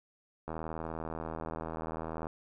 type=click train; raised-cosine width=1 ms; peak=-24 dBFS; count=145; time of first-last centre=0.48-2.269 s; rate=80.5 Hz; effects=none